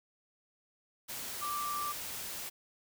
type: tone in noise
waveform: sine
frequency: 1174.7 Hz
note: D6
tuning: in tune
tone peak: -34 dBFS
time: 1.41-1.93 s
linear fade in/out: 20 ms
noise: white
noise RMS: -41 dBFS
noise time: 1.08-2.5 s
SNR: +4 dB
effects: none